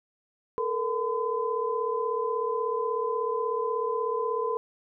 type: tone cluster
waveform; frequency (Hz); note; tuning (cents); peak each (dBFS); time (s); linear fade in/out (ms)
sine; 437.4 / 473.8 / 1015; A4 / A#4 / B5; -10 / +28 / +47; -30; 0.58-4.57; 0
effects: none